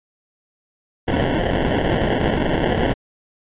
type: noise with sample-and-hold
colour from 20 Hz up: violet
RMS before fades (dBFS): -19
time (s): 1.07-2.94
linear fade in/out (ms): 20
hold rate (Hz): 1225
effects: resampled to 8000 Hz